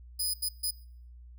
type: tone bursts at uneven times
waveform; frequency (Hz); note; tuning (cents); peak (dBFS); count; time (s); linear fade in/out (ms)
15% pulse; 4993; D#8; +5; -22; 3; 0.19-0.34 / 0.42-0.49 / 0.63-0.71; 10
effects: noise-tail reverb RT60 0.6 s tail -23 dB re dry + added 60 Hz sine -47 dBFS peak until 1.38 s